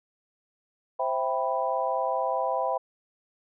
sine chord, C major seventh, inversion none, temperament equal, 523.3 / 659.3 / 784 / 987.8 Hz, C5 / E5 / G5 / B5, 0 / 0 / 0 / 0 cents, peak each -30 dBFS, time 0.99-2.78 s, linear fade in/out 10 ms, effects none

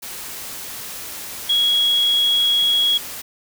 sine tone in noise, 3322 Hz, G#7, in tune, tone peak -14 dBFS, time 1.49-2.98 s, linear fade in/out 10 ms, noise white, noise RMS -32 dBFS, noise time 0.02-3.22 s, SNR +15 dB, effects none

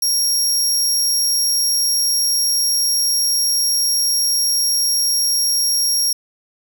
25% pulse tone, 5588 Hz, F8, in tune, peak -10 dBFS, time 0.02-6.13 s, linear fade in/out 5 ms, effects 8-bit

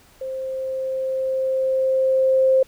sine tone with level ramp, 526 Hz, C5, 9 cents sharp, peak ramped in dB -26 to -12 dBFS, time 0.21-2.63 s, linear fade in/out 5 ms, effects pink hiss -53 dBFS RMS until 2.67 s

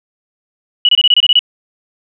sine tone bursts, 2936 Hz, F#7, 14 cents flat, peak -5 dBFS, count 9, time 0.85-1.392 s, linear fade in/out 2 ms, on 38 ms, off 25 ms, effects none

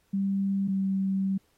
sine tone pair in turn, 196 / 192.97 Hz, G3 / G3, 0 / -27 cents, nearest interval unison, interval 27 cents, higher first, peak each -24 dBFS, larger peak neither, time 0.13-0.68 / 0.68-1.38 s, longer second, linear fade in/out 10 ms, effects pink hiss -69 dBFS RMS until 1.57 s + AAC 48 kbps

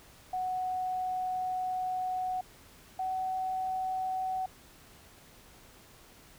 sine tone pair in turn, 740 / 751.2 Hz, F#5 / F#5, 0 / +26 cents, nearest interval unison, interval 26 cents, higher second, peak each -30 / -30 dBFS, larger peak neither, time 0.33-2.41 / 2.99-4.46 s, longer first, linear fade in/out 5 ms, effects pink hiss -56 dBFS RMS until 6.38 s

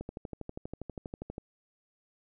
click train, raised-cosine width 2 ms, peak -25 dBFS, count 18, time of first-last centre 0.01-1.381 s, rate 12.4 Hz, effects none

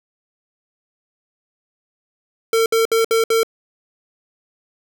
square tone bursts, 452.5 Hz, A4, 48 cents sharp, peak -14 dBFS, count 5, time 2.53-3.432 s, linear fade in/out 2 ms, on 130 ms, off 63 ms, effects none

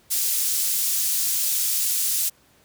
pink high-pass noise, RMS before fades -23 dBFS, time 0.1-2.3 s, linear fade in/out 20 ms, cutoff 7100 Hz, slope 12 dB/octave, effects pink hiss -58 dBFS RMS until 2.64 s + high-pass 60 Hz 12 dB/octave

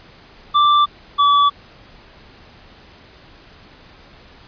square tone pair in turn, 1174.7 / 1147.9 Hz, D6 / D6, 0 / -40 cents, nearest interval unison, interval 40 cents, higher first, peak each -11 dBFS, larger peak neither, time 0.54-0.86 / 1.18-1.5 s, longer neither, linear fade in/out 20 ms, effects pink hiss -45 dBFS RMS until 4.47 s + resampled to 11025 Hz

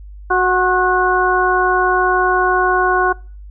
harmonic tone with a mistuned harmonic, 368.1 Hz, F#4, 9 cents flat, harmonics 1 / 2 / 3 / 4, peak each -17 / -17 / -17 / -17 dBFS, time 0.3-3.13 s, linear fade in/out 10 ms, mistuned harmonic 3, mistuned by -35 cents, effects noise-tail reverb RT60 0.4 s tail -24 dB re dry + added 50 Hz sine -32 dBFS peak until 3.5 s

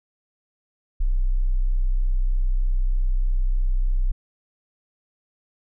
sine tone, 31.61 Hz, B0, 41 cents sharp, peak -17 dBFS, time 1-4.12 s, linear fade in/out 10 ms, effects none

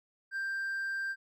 sine tone with hard clipping, 1580 Hz, G6, 13 cents sharp, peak -33 dBFS, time 0.31-1.16 s, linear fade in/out 50 ms, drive 2 dB, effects none

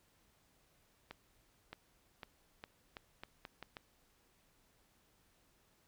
accelerating click train, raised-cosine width 0.3 ms, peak -30 dBFS, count 9, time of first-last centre 1.11-3.768 s, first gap 620 ms, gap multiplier 0.81, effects pink hiss -72 dBFS RMS until 5.87 s

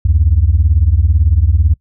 sine beating tone pair, 69.3 / 87.3 Hz, C#2 / F2, 0 / 0 cents, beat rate 18 Hz, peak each -10 dBFS, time 0.05-1.74 s, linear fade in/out 5 ms, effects noise-tail reverb RT60 0.1 s tail -22 dB re dry + tanh soft clip ceiling -1 dBFS

